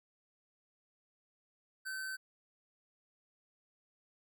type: tone with amplitude modulation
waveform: square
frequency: 1536 Hz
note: G6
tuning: 36 cents flat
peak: -38 dBFS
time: 1.85-2.17 s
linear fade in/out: 20 ms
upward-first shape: sine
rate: 150 Hz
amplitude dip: 30%
effects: none